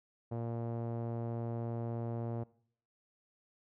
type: tone with low-pass filter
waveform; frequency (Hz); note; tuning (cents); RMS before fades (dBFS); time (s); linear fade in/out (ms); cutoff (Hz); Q
sawtooth; 116.54; A#2; 0; -38; 0.31-2.44; 10; 660; 1.5
effects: noise-tail reverb RT60 0.6 s tail -21 dB re dry